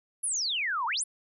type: exponential two-way sweep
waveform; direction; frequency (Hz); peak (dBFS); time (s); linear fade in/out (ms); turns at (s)
sine; down then up; 11175 to 880 to 11175; -27; 0.23-1.04; 10; 0.86
effects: none